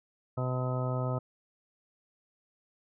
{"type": "harmonic tone", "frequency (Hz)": 127.2, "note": "C3", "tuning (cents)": -48, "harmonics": [1, 2, 3, 4, 5, 6, 7, 8, 10], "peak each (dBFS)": [-30, -40, -42, -39, -38, -48, -45, -46, -41], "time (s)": [0.37, 1.19], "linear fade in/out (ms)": 10, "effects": []}